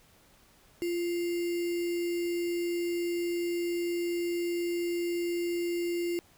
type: tone with sample-and-hold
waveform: sine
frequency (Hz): 345.7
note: F4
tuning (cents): -18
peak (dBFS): -28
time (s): 0.82-6.19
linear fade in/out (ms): 0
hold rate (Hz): 2450
effects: pink hiss -61 dBFS RMS until 6.37 s